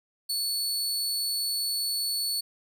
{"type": "tone", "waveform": "sawtooth", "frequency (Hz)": 4435, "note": "C#8", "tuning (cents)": 0, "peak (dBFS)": -24, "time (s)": [0.29, 2.41], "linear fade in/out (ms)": 10, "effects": []}